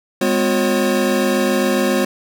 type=tone cluster; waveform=square; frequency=205.4 / 252.8 / 359.8 / 543 Hz; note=G#3 / B3 / F#4 / C#5; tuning=-19 / +41 / -48 / -36 cents; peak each=-21 dBFS; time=0.21-2.05 s; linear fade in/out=5 ms; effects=none

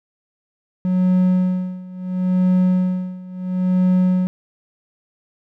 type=tone with tremolo; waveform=triangle; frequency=183.4 Hz; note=F#3; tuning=15 cents flat; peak=-10 dBFS; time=0.85-4.27 s; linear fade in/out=0 ms; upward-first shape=sine; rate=0.73 Hz; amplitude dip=90%; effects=none

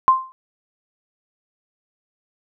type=tone with exponential decay; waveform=sine; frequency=1046.5 Hz; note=C6; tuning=in tune; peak=-6 dBFS; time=0.08-0.32 s; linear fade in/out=0 ms; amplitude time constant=52 ms; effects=none

